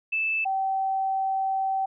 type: tone pair in turn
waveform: sine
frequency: 2632 / 770.8 Hz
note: E7 / G5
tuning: -3 / -29 cents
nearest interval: octave + major sixth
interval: 2126 cents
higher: first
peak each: -23 dBFS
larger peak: neither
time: 0.12-0.45 / 0.45-1.86 s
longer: second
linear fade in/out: 10 ms
effects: none